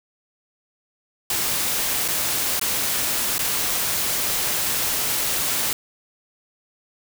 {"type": "noise with dropouts", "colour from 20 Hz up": "white", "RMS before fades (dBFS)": -23, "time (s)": [1.3, 5.73], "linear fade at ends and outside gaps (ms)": 2, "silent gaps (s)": [[2.08, 2.084], [2.596, 2.613], [3.382, 3.391]], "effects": []}